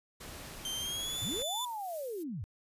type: noise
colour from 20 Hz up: pink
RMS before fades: -46 dBFS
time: 0.2-1.43 s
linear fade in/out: 10 ms
type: tone with pitch glide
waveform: sawtooth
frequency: 3136 to 3500 Hz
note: G7 to A7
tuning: 0 to -10 cents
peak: -32 dBFS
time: 0.65-1.65 s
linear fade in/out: 2 ms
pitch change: +190 cents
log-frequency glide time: 0.79-1.2 s
type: noise with tremolo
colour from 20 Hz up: violet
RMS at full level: -46 dBFS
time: 1.13-2.24 s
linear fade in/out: 20 ms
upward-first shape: triangle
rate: 2.7 Hz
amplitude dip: 55%
type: linear two-way sweep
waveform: sine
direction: up then down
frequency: 77.9 to 1014 to 77.9 Hz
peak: -36 dBFS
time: 1.22-2.44 s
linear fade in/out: 0 ms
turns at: 1.63 s
effects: resampled to 32000 Hz